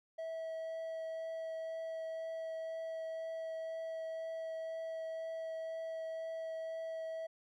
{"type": "tone with vibrato", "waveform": "triangle", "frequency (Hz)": 649, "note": "E5", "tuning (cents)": -27, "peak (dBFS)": -37, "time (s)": [0.18, 7.27], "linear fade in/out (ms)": 10, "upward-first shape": "triangle", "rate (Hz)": 2, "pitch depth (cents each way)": 8, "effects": []}